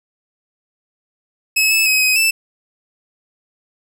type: tone with pitch steps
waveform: sawtooth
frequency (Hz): 2577 / 2612 / 2539 / 2523 / 2645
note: E7 / E7 / D#7 / D#7 / E7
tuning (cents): -40 / -17 / +34 / +23 / +5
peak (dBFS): -9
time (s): 1.56-2.31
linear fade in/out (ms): 10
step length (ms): 150
effects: none